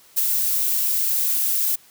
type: noise with ADSR envelope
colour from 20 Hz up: violet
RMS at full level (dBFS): -17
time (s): 0.16-1.76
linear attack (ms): 23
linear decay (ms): 18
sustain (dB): -4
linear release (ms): 10
effects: white hiss -52 dBFS RMS until 1.9 s + high-pass 60 Hz 12 dB/octave